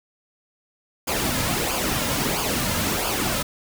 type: noise with flanger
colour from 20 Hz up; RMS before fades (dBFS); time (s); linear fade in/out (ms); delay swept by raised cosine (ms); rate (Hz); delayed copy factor
pink; -24; 1.07-3.43; 10; 0.51 to 2.71; 1.5; -0.6
effects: none